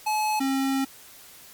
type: tone pair in turn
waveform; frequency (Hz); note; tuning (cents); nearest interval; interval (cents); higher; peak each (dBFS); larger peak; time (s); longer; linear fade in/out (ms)
square; 856 / 269.6; A5 / C#4; -48 / -48; octave + minor sixth; 2000; first; -23; neither; 0.06-0.4 / 0.4-0.85; second; 10
effects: white hiss -48 dBFS RMS until 1.53 s + MP3 96 kbps